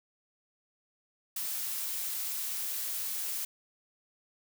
blue noise, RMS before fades -35 dBFS, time 1.36-3.45 s, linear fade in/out 5 ms, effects none

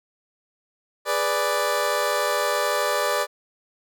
20% pulse chord, G# diminished, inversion none, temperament equal, 415.3 / 493.9 / 587.3 Hz, G#4 / B4 / D5, 0 / 0 / 0 cents, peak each -24 / -22 / -18 dBFS, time 1.05-3.27 s, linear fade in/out 50 ms, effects none

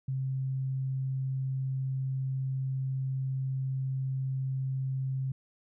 sine tone, 132.7 Hz, C3, 25 cents sharp, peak -29 dBFS, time 0.08-5.32 s, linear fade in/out 5 ms, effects none

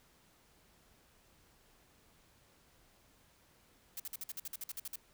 blue noise bursts, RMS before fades -42 dBFS, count 13, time 3.97-4.958 s, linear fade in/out 2 ms, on 28 ms, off 52 ms, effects pink hiss -67 dBFS RMS until 5.13 s

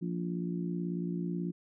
harmonic tone, 58.27 Hz, A#1, in tune, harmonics 3 / 4 / 5 / 6, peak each -33 / -43 / -40 / -41 dBFS, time 0.01-1.52 s, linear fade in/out 20 ms, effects none

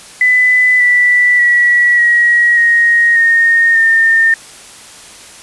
sine tone with pitch steps, 2000 / 1967.9 / 1936.3 / 1905.3 / 1874.7 / 1844.6 / 1815 Hz, B6 / B6 / B6 / A#6 / A#6 / A#6 / A#6, +21 / -7 / -35 / +37 / +9 / -19 / -47 cents, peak -6 dBFS, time 0.21-4.34 s, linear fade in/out 2 ms, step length 590 ms, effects white hiss -35 dBFS RMS until 5.42 s + resampled to 24000 Hz

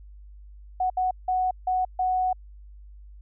sine tone bursts at uneven times, 740 Hz, F#5, in tune, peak -21 dBFS, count 5, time 0.8-0.9 / 0.97-1.11 / 1.28-1.51 / 1.67-1.85 / 1.99-2.33 s, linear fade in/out 5 ms, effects added 50 Hz sine -43 dBFS peak until 3.21 s

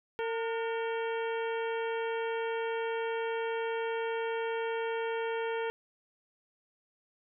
harmonic tone with a mistuned harmonic, 455 Hz, A#4, 42 cents flat, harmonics 1 / 2 / 3 / 4 / 5 / 6 / 7, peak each -32 / -38 / -42 / -44 / -46 / -48 / -49 dBFS, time 0.19-5.7 s, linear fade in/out 0 ms, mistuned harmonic 3, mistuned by +82 cents, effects none

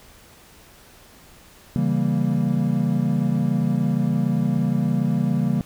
triangle chord, C# diminished seventh, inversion none, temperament equal with one note detuned, 138.59 / 165.29 / 196 / 233.1 Hz, C#3 / E3 / G3 / Bb3, 0 / +5 / 0 / 0 cents, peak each -22 dBFS, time 1.76-5.61 s, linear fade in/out 0 ms, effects pink hiss -49 dBFS RMS until 5.65 s

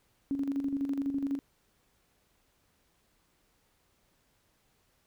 sine tone with tremolo, 277.2 Hz, C#4, in tune, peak -27 dBFS, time 0.31-1.39 s, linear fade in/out 0 ms, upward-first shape square, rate 12 Hz, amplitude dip 55%, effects pink hiss -71 dBFS RMS until 5.06 s

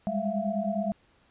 sine tone cluster, 198.1 / 207.8 / 662 / 698 Hz, G3 / G#3 / E5 / F5, +18 / +1 / +7 / -1 cents, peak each -32 / -31 / -31 / -35 dBFS, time 0.07-0.92 s, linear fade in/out 0 ms, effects pink hiss -64 dBFS RMS until 1.3 s + resampled to 8000 Hz

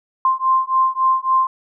sine beating tone pair, 1046.5 / 1050.1 Hz, C6 / C6, 0 / +6 cents, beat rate 3.6 Hz, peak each -17 dBFS, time 0.25-1.47 s, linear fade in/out 2 ms, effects none

